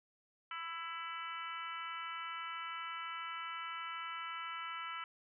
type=harmonic tone with a mistuned harmonic; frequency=332.1 Hz; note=E4; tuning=13 cents sharp; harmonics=3 / 4 / 5 / 6 / 7 / 8 / 9; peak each=-50 / -43 / -53 / -50 / -50 / -55 / -50 dBFS; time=0.51-5.04 s; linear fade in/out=2 ms; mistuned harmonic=7; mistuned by=-23 cents; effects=none